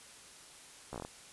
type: slowing click train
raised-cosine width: 1 ms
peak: -27 dBFS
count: 7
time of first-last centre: 0.93-1.049 s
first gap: 14 ms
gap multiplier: 1.14
effects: white hiss -54 dBFS RMS until 1.32 s + resampled to 24000 Hz